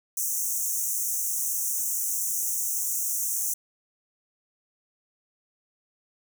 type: high-pass noise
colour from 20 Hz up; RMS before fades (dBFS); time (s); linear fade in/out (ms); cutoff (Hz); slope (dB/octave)
pink; -28; 0.17-3.54; 5; 5900; 96
effects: none